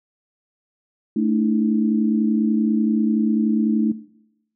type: chord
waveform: sine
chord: A suspended fourth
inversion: none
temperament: equal with one note detuned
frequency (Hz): 220 / 293.7 / 324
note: A3 / D4 / E4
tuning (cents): 0 / 0 / -30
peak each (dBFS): -19 / -23 / -24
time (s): 1.16-3.92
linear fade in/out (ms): 5
effects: noise-tail reverb RT60 0.8 s tail -18 dB re dry